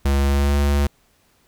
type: tone with pitch glide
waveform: square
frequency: 69.4 to 71.23 Hz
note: C#2 to C#2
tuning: +3 to +48 cents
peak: -16 dBFS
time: 0.05-0.87 s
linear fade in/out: 5 ms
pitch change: +45 cents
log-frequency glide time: 0.21-0.58 s
effects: pink hiss -60 dBFS RMS until 1.47 s